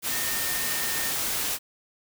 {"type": "tone in noise", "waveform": "sine", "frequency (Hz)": 1825, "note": "A#6", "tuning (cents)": -37, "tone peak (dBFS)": -35, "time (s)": [0.08, 1.13], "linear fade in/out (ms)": 50, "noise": "white", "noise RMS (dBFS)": -28, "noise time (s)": [0.02, 1.59], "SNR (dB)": -10, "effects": []}